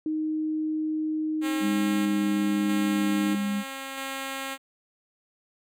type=tone with pitch glide; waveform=sine; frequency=311.1 to 305.8 Hz; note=D#4 to D#4; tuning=0 to -30 cents; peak=-25 dBFS; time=0.06-3.35 s; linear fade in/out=2 ms; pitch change=-30 cents; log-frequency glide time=1.53-3.09 s
type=tone with tremolo; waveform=5% pulse; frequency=270 Hz; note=C#4; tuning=45 cents flat; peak=-20 dBFS; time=1.41-4.58 s; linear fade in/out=50 ms; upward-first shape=square; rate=0.78 Hz; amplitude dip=30%
type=tone with vibrato; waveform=sine; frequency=203.2 Hz; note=G#3; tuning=38 cents flat; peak=-25 dBFS; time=1.6-3.64 s; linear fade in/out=50 ms; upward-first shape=sine; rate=1.1 Hz; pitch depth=8 cents each way
effects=none